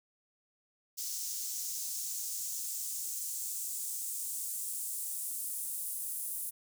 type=noise with high-pass filter sweep; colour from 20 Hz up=white; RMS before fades=-38 dBFS; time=0.97-6.51 s; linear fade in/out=20 ms; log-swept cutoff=5800 to 10000 Hz; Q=1.9; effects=none